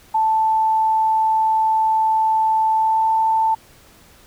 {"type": "tone with pitch glide", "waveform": "sine", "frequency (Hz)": [880, 887.1], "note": ["A5", "A5"], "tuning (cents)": [0, 14], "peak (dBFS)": -14, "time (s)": [0.14, 3.55], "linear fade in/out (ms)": 10, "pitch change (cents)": 14, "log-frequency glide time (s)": [2.76, 3.08], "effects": ["pink hiss -49 dBFS RMS until 4.26 s"]}